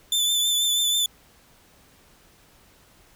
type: tone with vibrato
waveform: sawtooth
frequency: 3520 Hz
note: A7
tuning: in tune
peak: -17 dBFS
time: 0.12-1.06 s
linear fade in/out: 2 ms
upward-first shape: triangle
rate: 6.2 Hz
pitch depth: 34 cents each way
effects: pink hiss -56 dBFS RMS until 3.15 s